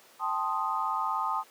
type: chord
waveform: sine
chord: A half-diminished seventh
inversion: third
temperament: equal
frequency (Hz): 784 / 880 / 1046.5 / 1244.5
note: G5 / A5 / C6 / Eb6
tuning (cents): 0 / 0 / 0 / 0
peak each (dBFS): -36 / -32 / -33 / -31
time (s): 0.19-1.44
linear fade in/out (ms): 50
effects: pink hiss -56 dBFS RMS until 1.5 s + high-pass 400 Hz 12 dB/octave